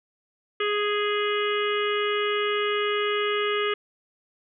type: harmonic tone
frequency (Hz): 415.3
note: G#4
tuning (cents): 0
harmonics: 1 / 3 / 4 / 5 / 6 / 7 / 8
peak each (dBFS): -25 / -29 / -34 / -32 / -37 / -32 / -38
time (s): 0.6-3.74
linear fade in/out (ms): 5
effects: none